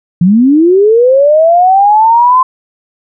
sine linear sweep, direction up, 164.81 to 1041 Hz, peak -3 dBFS, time 0.21-2.43 s, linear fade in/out 5 ms, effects none

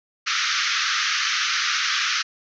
pink band-pass noise, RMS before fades -23 dBFS, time 0.26-2.23 s, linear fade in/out 20 ms, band 1200 to 6300 Hz, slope 96 dB/octave, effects none

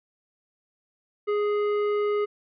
sine tone with hard clipping, 415.3 Hz, G#4, in tune, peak -24 dBFS, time 1.27-2.26 s, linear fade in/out 20 ms, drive 10 dB, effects resampled to 11025 Hz

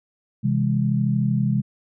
sine chord, C augmented, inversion none, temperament just, 130.81 / 163.52 / 204.4 Hz, C3 / E3 / G#3, 0 / -14 / -27 cents, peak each -21 / -25 / -22 dBFS, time 0.43-1.62 s, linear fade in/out 20 ms, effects none

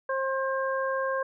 harmonic tone, 533 Hz, C5, 32 cents sharp, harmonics 1 / 2 / 3, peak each -28 / -31 / -33 dBFS, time 0.09-1.23 s, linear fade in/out 5 ms, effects none

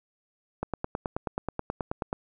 click train, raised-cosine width 1 ms, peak -15 dBFS, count 15, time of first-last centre 0.63-2.129 s, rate 9.34 Hz, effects none

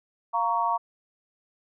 sine chord, Bb minor, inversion second, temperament just, 699.2 / 932.3 / 1118.8 Hz, F5 / Bb5 / Db6, +2 / 0 / +16 cents, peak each -29 / -25 / -27 dBFS, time 0.33-0.78 s, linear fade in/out 20 ms, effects none

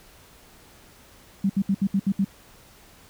sine tone bursts, 196 Hz, G3, in tune, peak -18 dBFS, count 7, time 1.44-2.246 s, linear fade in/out 5 ms, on 56 ms, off 69 ms, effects pink hiss -52 dBFS RMS until 3.09 s

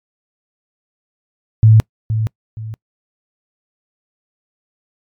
sine tone with echo, 110 Hz, A2, in tune, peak -4 dBFS, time 1.63-1.8 s, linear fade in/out 0 ms, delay 470 ms, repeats 2, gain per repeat -10 dB, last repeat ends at 2.74 s, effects noise-tail reverb RT60 0.1 s tail -26 dB re dry + MP3 96 kbps

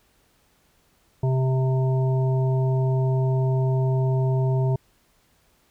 harmonic tone, 130.81 Hz, C3, in tune, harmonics 1 / 3 / 5 / 7, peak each -19 / -29 / -33 / -36 dBFS, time 1.23-4.76 s, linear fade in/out 5 ms, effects pink hiss -63 dBFS RMS until 5.7 s

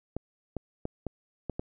clicks, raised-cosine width 2 ms, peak -19 dBFS, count 6, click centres 0.166 / 0.567 / 0.854 / 1.067 / 1.497 / 1.595 s, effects none

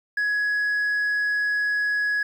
sine tone, 1676 Hz, G#6, 15 cents sharp, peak -18 dBFS, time 0.17-2.23 s, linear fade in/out 5 ms, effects tanh soft clip ceiling -20 dBFS + 9-bit

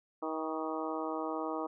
harmonic tone with a mistuned harmonic, 158.7 Hz, D#3, 35 cents sharp, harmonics 2 / 3 / 4 / 5 / 6 / 7 / 8, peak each -38 / -40 / -41 / -42 / -43 / -43 / -44 dBFS, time 0.22-1.67 s, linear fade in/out 10 ms, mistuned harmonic 8, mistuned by -40 cents, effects none

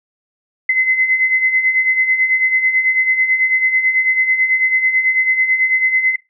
sine beating tone pair, 2040 / 2049.1 Hz, C7 / C7, -44 / -37 cents, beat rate 9.1 Hz, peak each -19 / -12 dBFS, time 0.69-6.16 s, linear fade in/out 5 ms, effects noise-tail reverb RT60 0.2 s tail -20 dB re dry

